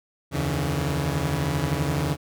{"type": "tone cluster", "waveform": "sawtooth", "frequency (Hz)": [76.3, 88.2, 140.2, 152.9, 163.5], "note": ["D#2", "F2", "C#3", "D#3", "E3"], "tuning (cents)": [-33, 18, 20, -30, -14], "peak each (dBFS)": [-28, -30, -22, -28, -26], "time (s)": [0.31, 2.17], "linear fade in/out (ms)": 50, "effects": []}